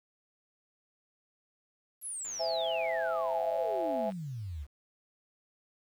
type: exponential sweep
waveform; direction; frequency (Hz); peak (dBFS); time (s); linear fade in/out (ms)
sine; down; 11650 to 65.41; -36; 2.01-4.67; 50
type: click train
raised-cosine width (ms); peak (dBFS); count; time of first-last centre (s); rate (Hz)
0.3; -36; 190; 2.25-4.121; 101
type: chord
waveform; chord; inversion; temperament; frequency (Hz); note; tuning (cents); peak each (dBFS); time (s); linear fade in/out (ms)
sine; C augmented; none; equal with one note detuned; 518.7 / 659.3 / 830.6; C5 / E5 / G#5; -15 / 0 / 0; -37 / -31 / -37; 2.39-4.11; 20
effects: 10-bit